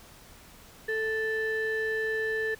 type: tone pair together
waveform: sine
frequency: 440 / 1760 Hz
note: A4 / A6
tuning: 0 / 0 cents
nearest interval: 2 octaves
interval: 2400 cents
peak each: -28 dBFS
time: 0.88-2.55 s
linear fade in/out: 10 ms
effects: tanh soft clip ceiling -23 dBFS + pink hiss -52 dBFS RMS until 2.59 s